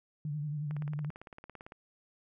sine tone with vibrato, 148.6 Hz, D3, 21 cents sharp, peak -33 dBFS, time 0.25-1.1 s, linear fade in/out 2 ms, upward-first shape sine, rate 11 Hz, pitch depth 58 cents each way
click train, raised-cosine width 0.5 ms, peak -32 dBFS, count 19, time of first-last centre 0.71-1.721 s, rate 17.8 Hz
effects none

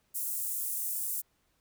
pink high-pass noise, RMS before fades -34 dBFS, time 0.14-1.22 s, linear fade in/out 20 ms, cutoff 9100 Hz, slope 24 dB/octave, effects pink hiss -73 dBFS RMS until 1.6 s

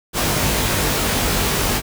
pink noise with comb filter, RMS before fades -19 dBFS, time 0.13-1.82 s, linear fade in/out 50 ms, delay 20 ms, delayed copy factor +0.85, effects none

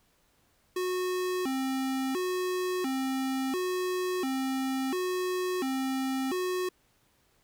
square tone with vibrato, 311.1 Hz, D#4, in tune, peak -29 dBFS, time 0.76-6.69 s, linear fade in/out 5 ms, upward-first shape square, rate 0.72 Hz, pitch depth 280 cents each way, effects pink hiss -68 dBFS RMS until 7.43 s

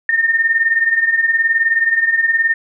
sine beating tone pair, 1805 / 1824 Hz, A6 / A#6, +44 / -38 cents, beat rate 19 Hz, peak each -18 / -13 dBFS, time 0.09-2.54 s, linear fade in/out 2 ms, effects none

